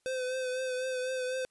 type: tone with vibrato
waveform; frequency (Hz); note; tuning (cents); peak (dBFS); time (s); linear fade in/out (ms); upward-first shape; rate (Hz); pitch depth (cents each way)
square; 512; C5; -38; -32; 0.06-1.45; 0; triangle; 4; 37
effects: white hiss -75 dBFS RMS until 1.5 s + resampled to 24000 Hz